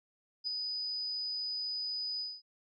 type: tone with ADSR envelope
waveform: sine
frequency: 4978 Hz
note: D#8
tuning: in tune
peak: -30 dBFS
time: 0.44-2.42 s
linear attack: 35 ms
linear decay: 3 ms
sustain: -4 dB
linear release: 220 ms
effects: none